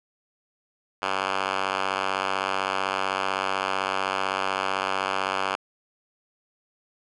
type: tone with band-pass filter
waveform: 5% pulse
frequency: 95.8 Hz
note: G2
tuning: 39 cents flat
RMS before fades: -27 dBFS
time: 1.02-5.56 s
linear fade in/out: 5 ms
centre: 1700 Hz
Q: 1.1
effects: resampled to 24000 Hz